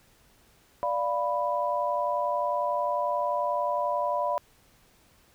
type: chord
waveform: sine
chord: B diminished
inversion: first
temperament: equal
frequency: 587.3 / 698.5 / 987.8 Hz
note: D5 / F5 / B5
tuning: 0 / 0 / 0 cents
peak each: -29 / -31 / -28 dBFS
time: 0.83-4.38 s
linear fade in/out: 0 ms
effects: pink hiss -61 dBFS RMS until 5.34 s